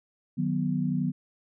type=chord; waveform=sine; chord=B major; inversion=first; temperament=just; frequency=154.34 / 185.21 / 246.9 Hz; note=D#3 / F#3 / B3; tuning=-14 / +2 / 0 cents; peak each=-29 dBFS; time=0.37-1.12 s; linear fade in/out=20 ms; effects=none